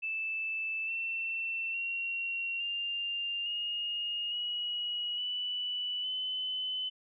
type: tone with pitch steps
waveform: sine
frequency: 2637 / 2689 / 2743 / 2797 / 2853 / 2909 / 2967 / 3026 Hz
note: E7 / E7 / F7 / F7 / F7 / F#7 / F#7 / F#7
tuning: 0 / +34 / -32 / +2 / +36 / -30 / +4 / +38 cents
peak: -32 dBFS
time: 0.02-6.9 s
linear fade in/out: 20 ms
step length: 860 ms
effects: none